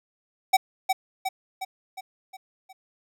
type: tone with echo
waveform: square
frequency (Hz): 761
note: F#5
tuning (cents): +48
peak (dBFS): -15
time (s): 0.53-0.57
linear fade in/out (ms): 10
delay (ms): 360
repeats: 6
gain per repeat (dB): -5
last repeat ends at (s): 2.73
effects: none